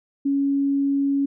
sine tone, 278.4 Hz, C#4, 8 cents sharp, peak -18 dBFS, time 0.25-1.26 s, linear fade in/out 10 ms, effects none

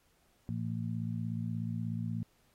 harmonic tone, 56.6 Hz, A1, 50 cents sharp, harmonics 2 / 3 / 4, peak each -36 / -38 / -39 dBFS, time 0.49-2.23 s, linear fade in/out 0 ms, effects pink hiss -71 dBFS RMS until 2.54 s + AAC 48 kbps

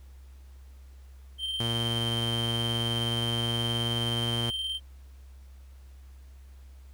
triangle tone with tremolo, 3136 Hz, G7, in tune, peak -27 dBFS, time 1.38-4.8 s, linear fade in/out 50 ms, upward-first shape square, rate 19 Hz, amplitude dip 30%
sawtooth tone with pitch glide, 116.54 to 117.69 Hz, A#2 to A#2, 0 to +17 cents, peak -25 dBFS, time 1.6-4.5 s, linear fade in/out 0 ms, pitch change +17 cents, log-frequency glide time 2.28-4.07 s
effects added 66 Hz sine -46 dBFS peak until 6.93 s + pink hiss -64 dBFS RMS until 6.93 s

